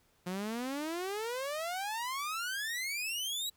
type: exponential sweep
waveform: sawtooth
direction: up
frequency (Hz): 175.7 to 3951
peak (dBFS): -31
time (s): 0.26-3.5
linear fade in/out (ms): 10
effects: pink hiss -70 dBFS RMS until 3.56 s